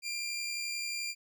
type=tone with amplitude modulation; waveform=20% pulse; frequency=2385 Hz; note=D7; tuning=26 cents sharp; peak=-28 dBFS; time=0.02-1.15 s; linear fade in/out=50 ms; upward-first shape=sine; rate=71.4 Hz; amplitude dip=30%; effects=none